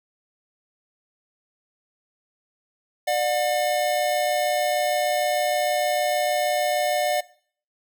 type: tone pair together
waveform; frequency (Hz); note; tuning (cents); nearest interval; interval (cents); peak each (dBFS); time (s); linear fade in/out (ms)
square; 597.5 / 724; D5 / F#5; +30 / -38; minor third; 332; -24; 3.07-7.21; 10
effects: noise-tail reverb RT60 0.5 s tail -19 dB re dry